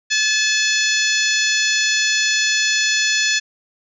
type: harmonic tone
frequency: 862 Hz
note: A5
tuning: 36 cents flat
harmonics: 2 / 3 / 4 / 5 / 6 / 7 / 8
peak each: -20 / -22 / -23 / -24 / -25 / -25 / -26 dBFS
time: 0.1-3.4 s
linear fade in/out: 20 ms
effects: none